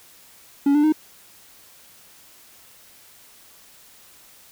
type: tone with pitch steps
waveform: triangle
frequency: 282.1 / 295.4 / 309.4 Hz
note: C#4 / D4 / D#4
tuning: +30 / +10 / -10 cents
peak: -12 dBFS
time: 0.66-0.924 s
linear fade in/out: 5 ms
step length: 88 ms
effects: white hiss -50 dBFS RMS until 4.51 s